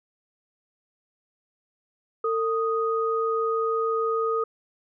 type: tone pair together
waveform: sine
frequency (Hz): 450.8 / 1244.5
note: A4 / D#6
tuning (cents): +42 / 0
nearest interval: octave + tritone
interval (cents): 1758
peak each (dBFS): -24 / -26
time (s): 2.24-4.44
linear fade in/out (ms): 5
effects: none